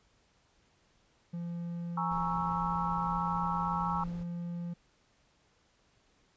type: tone with pitch glide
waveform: triangle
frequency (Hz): 171.4 to 172.59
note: F3 to F3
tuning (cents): -32 to -20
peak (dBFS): -33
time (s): 1.33-4.74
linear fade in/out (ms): 10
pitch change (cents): +12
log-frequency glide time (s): 1.81-3.17
type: chord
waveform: sine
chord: A# half-diminished seventh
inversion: third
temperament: equal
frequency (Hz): 830.6 / 932.3 / 1108.7 / 1318.5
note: G#5 / A#5 / C#6 / E6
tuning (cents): 0 / 0 / 0 / 0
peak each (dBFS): -36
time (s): 1.97-4.04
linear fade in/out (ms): 5
type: noise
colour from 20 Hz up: brown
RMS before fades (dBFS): -46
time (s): 2.1-4.24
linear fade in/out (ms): 20
effects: pink hiss -69 dBFS RMS until 6.36 s + resampled to 16000 Hz